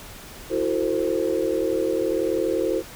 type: chord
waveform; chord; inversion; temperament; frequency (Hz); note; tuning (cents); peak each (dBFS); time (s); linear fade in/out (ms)
sine; F# half-diminished seventh; third; equal with one note detuned; 329.6 / 370 / 451.6 / 523.3; E4 / F#4 / A4 / C5; 0 / 0 / +45 / 0; -26; 0.49-2.83; 50
effects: pink hiss -41 dBFS RMS until 2.95 s